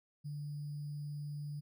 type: tone with sample-and-hold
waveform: sine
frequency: 146.83 Hz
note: D3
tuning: in tune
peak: -39 dBFS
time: 0.24-1.61 s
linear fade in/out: 20 ms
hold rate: 4900 Hz
effects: none